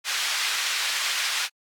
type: band-pass noise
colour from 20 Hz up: white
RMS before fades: -27 dBFS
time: 0.04-1.49 s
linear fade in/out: 50 ms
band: 1400 to 4500 Hz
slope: 12 dB/octave
effects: AAC 64 kbps